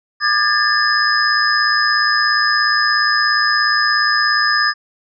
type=tone cluster; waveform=sine; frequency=1200 / 1648 / 1765 / 5050 Hz; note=D6 / G#6 / A6 / D#8; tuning=+37 / -14 / +5 / +25 cents; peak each=-18 dBFS; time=0.2-4.74 s; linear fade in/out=50 ms; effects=none